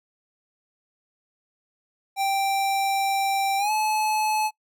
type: tone with pitch glide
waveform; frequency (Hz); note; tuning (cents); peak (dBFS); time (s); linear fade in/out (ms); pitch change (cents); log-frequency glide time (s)
square; 784 to 859.9; G5 to A5; 0 to -40; -22; 2.16-4.51; 50; +160; 3.58-3.71
effects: noise-tail reverb RT60 0.1 s tail -25 dB re dry